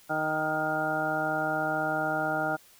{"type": "harmonic tone with a mistuned harmonic", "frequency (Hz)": 155.56, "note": "D#3", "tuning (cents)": 0, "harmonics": [1, 2, 3, 4, 5, 6, 8, 9], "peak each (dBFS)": [-39, -35, -41, -32, -31, -42, -41, -31], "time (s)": [0.09, 2.57], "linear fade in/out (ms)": 20, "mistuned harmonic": 9, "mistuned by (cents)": 17, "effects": ["white hiss -57 dBFS RMS until 2.79 s"]}